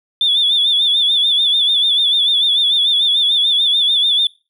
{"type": "tone with vibrato", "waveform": "triangle", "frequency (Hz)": 3500, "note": "A7", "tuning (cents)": -10, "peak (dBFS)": -8, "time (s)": [0.21, 4.27], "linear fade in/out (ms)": 2, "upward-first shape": "sine", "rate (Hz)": 6.8, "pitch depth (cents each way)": 75, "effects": ["noise-tail reverb RT60 0.3 s tail -26 dB re dry", "tanh soft clip ceiling -9 dBFS"]}